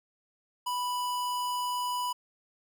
square tone, 987.8 Hz, B5, in tune, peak -30 dBFS, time 0.66-2.13 s, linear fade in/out 10 ms, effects none

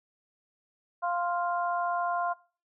harmonic tone, 349.2 Hz, F4, in tune, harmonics 2 / 3 / 4, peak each -29 / -31 / -36 dBFS, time 1.02-2.34 s, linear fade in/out 20 ms, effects noise-tail reverb RT60 0.4 s tail -21 dB re dry

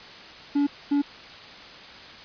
triangle tone bursts at uneven times, 286 Hz, D4, 46 cents flat, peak -17 dBFS, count 2, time 0.55-0.67 / 0.91-1.02 s, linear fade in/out 10 ms, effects white hiss -43 dBFS RMS until 2.24 s + resampled to 11025 Hz

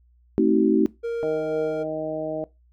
sine chord, A diminished seventh, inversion none, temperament just, 220 / 264 / 316.8 / 380.2 Hz, A3 / C4 / Eb4 / Gb4, 0 / +16 / +31 / +47 cents, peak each -22 / -23 / -20 / -21 dBFS, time 0.38-0.86 s, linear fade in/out 0 ms
triangle tone, 466.2 Hz, A#4, in tune, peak -22 dBFS, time 1.03-1.84 s, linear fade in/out 20 ms
harmonic tone, 156.5 Hz, D#3, 10 cents sharp, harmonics 1 / 2 / 3 / 4 / 5, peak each -39 / -32 / -33 / -28 / -40 dBFS, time 1.23-2.44 s, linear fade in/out 0 ms
effects noise-tail reverb RT60 0.2 s tail -19 dB re dry + added 60 Hz sine -55 dBFS peak until 2.72 s

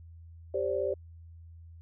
sine chord, G suspended fourth, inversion none, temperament equal with one note detuned, 392 / 523.3 / 580.6 Hz, G4 / C5 / D5, 0 / 0 / -20 cents, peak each -32 dBFS, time 0.54-0.94 s, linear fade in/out 5 ms, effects added 83 Hz sine -47 dBFS peak until 1.81 s

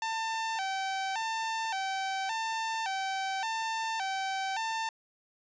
sawtooth tone with vibrato, 830.6 Hz, G#5, in tune, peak -27 dBFS, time 0.02-4.89 s, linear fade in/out 2 ms, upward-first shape square, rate 0.88 Hz, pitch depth 130 cents each way, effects resampled to 16000 Hz

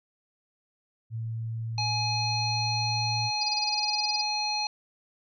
sine tone with pitch glide, 113.1 to 114.28 Hz, A2 to A#2, +48 to -34 cents, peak -30 dBFS, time 1.1-3.31 s, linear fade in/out 50 ms, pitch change +18 cents, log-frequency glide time 1.21-3.01 s
harmonic tone, 840 Hz, G#5, 19 cents sharp, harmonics 1 / 3 / 5 / 7, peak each -31 / -35 / -29 / -40 dBFS, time 1.78-4.67 s, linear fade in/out 2 ms
sine tone bursts, 4831 Hz, D8, 48 cents sharp, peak -26 dBFS, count 16, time 3.41-4.215 s, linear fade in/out 5 ms, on 25 ms, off 27 ms
effects none

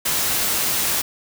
white noise, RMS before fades -21 dBFS, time 0.05-1.02 s, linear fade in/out 10 ms, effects none

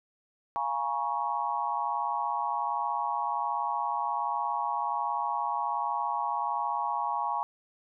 sine chord, Bb minor seventh, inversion second, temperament equal with one note detuned, 698.5 / 830.6 / 951.9 / 1108.7 Hz, F5 / Ab5 / Bb5 / Db6, 0 / 0 / +36 / 0 cents, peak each -38 / -32 / -32 / -33 dBFS, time 0.56-7.43 s, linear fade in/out 0 ms, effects none

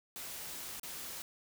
white noise with dropouts, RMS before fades -44 dBFS, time 0.16-1.22 s, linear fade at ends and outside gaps 0 ms, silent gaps 0.797-0.832 s, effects none

